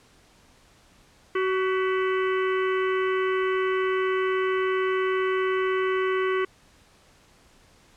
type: harmonic tone with a mistuned harmonic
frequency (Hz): 376.3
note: F#4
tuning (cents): +29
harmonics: 1 / 3 / 4 / 5 / 6 / 7 / 8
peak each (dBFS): -23 / -30 / -34 / -33 / -41 / -42 / -42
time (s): 1.35-6.45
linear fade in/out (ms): 5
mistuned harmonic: 5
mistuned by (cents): +81
effects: pink hiss -57 dBFS RMS until 7.96 s + low-pass 9000 Hz 12 dB/octave